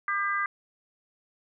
harmonic tone, 400 Hz, G4, 35 cents sharp, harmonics 3 / 4 / 5, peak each -28 / -30 / -32 dBFS, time 0.08-0.46 s, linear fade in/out 2 ms, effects none

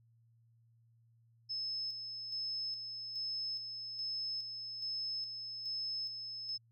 sine tone with tremolo, 5210 Hz, E8, 21 cents flat, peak -36 dBFS, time 1.49-6.58 s, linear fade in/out 20 ms, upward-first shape square, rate 1.2 Hz, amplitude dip 45%, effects added 115 Hz sine -65 dBFS peak until 6.71 s

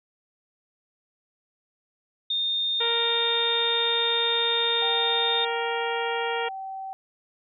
sine tone, 3648 Hz, A#7, 38 cents flat, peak -23 dBFS, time 2.3-5.45 s, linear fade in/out 5 ms
harmonic tone, 466.2 Hz, A#4, in tune, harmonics 1 / 2 / 3 / 4 / 5 / 6 / 7, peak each -29 / -32 / -34 / -35 / -36 / -37 / -37 dBFS, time 2.8-6.49 s, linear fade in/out 10 ms
sine tone with pitch glide, 782 to 769.9 Hz, G5 to G5, -4 to -31 cents, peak -32 dBFS, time 4.82-6.93 s, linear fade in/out 0 ms, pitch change -27 cents, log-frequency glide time 6.26-6.47 s
effects none

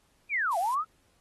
sine linear two-way sweep, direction down then up, 2489 to 659.3 to 1338 Hz, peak -25 dBFS, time 0.29-0.85 s, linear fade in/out 50 ms, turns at 0.58 s
blue noise, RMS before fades -44 dBFS, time 0.51-0.75 s, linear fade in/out 10 ms
effects pink hiss -68 dBFS RMS until 1.2 s + AAC 32 kbps

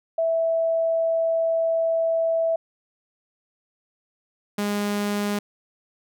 sine / sawtooth tone pair in turn, 657 / 205.3 Hz, E5 / G#3, -6 / -20 cents, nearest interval octave + minor sixth, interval 2014 cents, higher first, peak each -19 dBFS, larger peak neither, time 0.18-2.56 / 4.58-5.39 s, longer first, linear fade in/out 5 ms, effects none

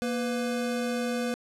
square tone pair together, 235.3 / 498.5 Hz, A#3 / B4, +16 / +16 cents, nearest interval octave + minor second, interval 1300 cents, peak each -30 / -32 dBFS, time 0.02-1.34 s, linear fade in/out 0 ms, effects low-pass 11000 Hz 12 dB/octave

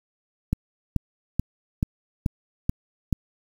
click train, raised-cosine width 5 ms, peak -9 dBFS, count 7, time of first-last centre 0.53-3.127 s, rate 2.31 Hz, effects 7-bit

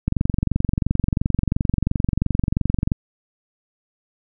click train, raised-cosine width 5 ms, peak -6 dBFS, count 66, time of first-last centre 0.08-2.918 s, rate 22.9 Hz, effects none

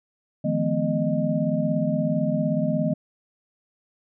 sine tone cluster, 154.3 / 171.6 / 216.2 / 252.3 / 615 Hz, D#3 / F3 / A3 / B3 / D#5, -14 / -30 / -30 / +37 / -20 cents, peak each -27 dBFS, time 0.44-2.94 s, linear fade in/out 10 ms, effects none

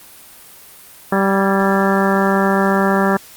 harmonic tone with a mistuned harmonic, 194.9 Hz, G3, 10 cents flat, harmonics 1 / 2 / 3 / 4 / 5 / 6 / 7 / 8 / 9, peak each -16 / -19 / -21 / -22 / -23 / -24 / -24 / -25 / -26 dBFS, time 1.12-3.17 s, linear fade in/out 5 ms, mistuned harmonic 8, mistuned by +71 cents, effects white hiss -41 dBFS RMS until 3.36 s + Opus 32 kbps

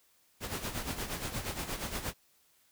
pink noise with tremolo, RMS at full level -35 dBFS, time 0.4-2.14 s, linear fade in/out 50 ms, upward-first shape sine, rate 8.5 Hz, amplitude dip 65%, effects white hiss -68 dBFS RMS until 2.71 s

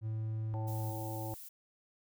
triangle tone, 110 Hz, A2, in tune, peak -32 dBFS, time 0.01-0.94 s, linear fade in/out 50 ms
harmonic tone, 110 Hz, A2, in tune, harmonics 1 / 3 / 5 / 7 / 8, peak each -39 / -44 / -46 / -47 / -48 dBFS, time 0.54-1.34 s, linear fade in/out 0 ms
violet noise, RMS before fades -49 dBFS, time 0.67-1.49 s, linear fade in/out 10 ms
effects none

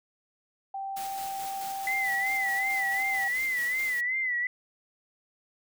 sine tone, 781 Hz, G5, 7 cents flat, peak -32 dBFS, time 0.74-3.28 s, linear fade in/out 5 ms
white noise with tremolo, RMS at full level -41 dBFS, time 0.96-4.01 s, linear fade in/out 10 ms, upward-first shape square, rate 4.6 Hz, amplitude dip 25%
sine tone with vibrato, 2009 Hz, B6, 29 cents sharp, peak -26 dBFS, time 1.87-4.47 s, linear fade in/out 2 ms, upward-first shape sine, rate 2.7 Hz, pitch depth 78 cents each way
effects none

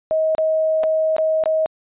sine tone with dropouts, 633 Hz, D#5, 30 cents sharp, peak -15 dBFS, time 0.11-1.66 s, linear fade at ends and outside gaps 0 ms, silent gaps 0.35-0.382 / 0.834-0.838 / 1.165-1.183 / 1.438-1.458 s, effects resampled to 8000 Hz

